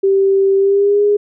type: tone with pitch glide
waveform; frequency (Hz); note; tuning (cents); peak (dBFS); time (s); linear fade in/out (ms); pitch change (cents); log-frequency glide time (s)
sine; 390 to 412; G4 to G#4; -9 to -14; -9; 0.03-1.17; 10; +95; 0.57-1.03
effects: none